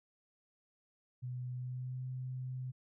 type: tone with pitch glide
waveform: sine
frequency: 125.1 to 128.25 Hz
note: B2 to C3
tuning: +23 to -34 cents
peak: -38 dBFS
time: 1.22-2.72 s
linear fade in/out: 20 ms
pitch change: +43 cents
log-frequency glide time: 1.54-2.02 s
effects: none